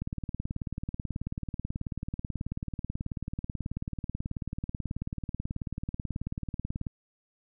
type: click train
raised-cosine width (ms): 5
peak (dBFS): -21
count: 127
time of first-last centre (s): 0.02-6.868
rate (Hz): 18.4
effects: none